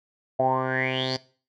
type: tone with low-pass filter sweep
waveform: 10% pulse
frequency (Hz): 130.1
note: C3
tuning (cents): -9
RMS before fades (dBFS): -25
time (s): 0.39-1.17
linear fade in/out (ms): 10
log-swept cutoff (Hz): 660 to 5000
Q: 10
effects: noise-tail reverb RT60 0.4 s tail -20 dB re dry